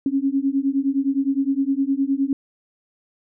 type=beating tone pair; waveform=sine; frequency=269.1 / 278.8 Hz; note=C4 / C#4; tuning=+49 / +10 cents; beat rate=9.7 Hz; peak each=-21 dBFS; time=0.06-2.33 s; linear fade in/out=2 ms; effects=none